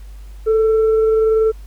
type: tone with frequency modulation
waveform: sine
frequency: 440.1 Hz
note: A4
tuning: in tune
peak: -11 dBFS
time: 0.46-1.52 s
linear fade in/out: 20 ms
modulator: 901 Hz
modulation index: 0.21
effects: added 50 Hz sine -32 dBFS peak until 1.66 s + pink hiss -52 dBFS RMS until 1.66 s